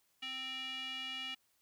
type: tone with band-pass filter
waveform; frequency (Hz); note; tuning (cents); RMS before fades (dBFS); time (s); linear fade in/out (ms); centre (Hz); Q
square; 261.6; C4; 0; -42; 0.22-1.35; 10; 2800; 5.9
effects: white hiss -75 dBFS RMS until 1.61 s